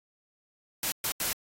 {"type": "noise bursts at uneven times", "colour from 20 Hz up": "white", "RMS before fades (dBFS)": -30, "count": 3, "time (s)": [[0.83, 0.92], [1.04, 1.12], [1.2, 1.33]], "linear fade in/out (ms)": 2, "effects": ["AAC 48 kbps"]}